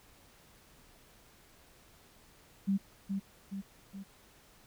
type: tone with echo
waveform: sine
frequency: 195.9 Hz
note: G3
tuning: 1 cent flat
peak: -26 dBFS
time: 2.67-2.78 s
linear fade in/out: 20 ms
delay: 420 ms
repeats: 3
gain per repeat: -5 dB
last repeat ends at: 4.04 s
effects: pink hiss -61 dBFS RMS until 4.66 s